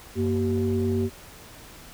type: tone cluster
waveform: sine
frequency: 94.7 / 234.2 / 382.7 Hz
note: F#2 / A#3 / G4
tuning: +41 / +8 / -42 cents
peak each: -25 dBFS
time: 0.15-1.1 s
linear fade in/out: 50 ms
effects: tanh soft clip ceiling -15 dBFS + pink hiss -46 dBFS RMS until 1.93 s